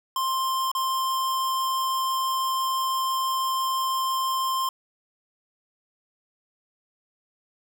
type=tone with dropouts; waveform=square; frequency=1051 Hz; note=C6; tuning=7 cents sharp; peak=-24 dBFS; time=0.16-4.69 s; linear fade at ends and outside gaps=2 ms; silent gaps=0.716-0.75 s; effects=none